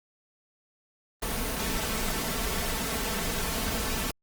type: noise with comb filter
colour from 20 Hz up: pink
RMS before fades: -30 dBFS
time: 1.22-4.11 s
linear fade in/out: 5 ms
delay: 4.5 ms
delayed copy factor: +0.55
effects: Opus 24 kbps